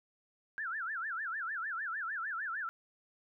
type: tone with vibrato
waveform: sine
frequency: 1534 Hz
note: G6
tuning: 38 cents flat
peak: -35 dBFS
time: 0.58-2.69 s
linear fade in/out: 0 ms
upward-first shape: sine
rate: 6.6 Hz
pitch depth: 270 cents each way
effects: none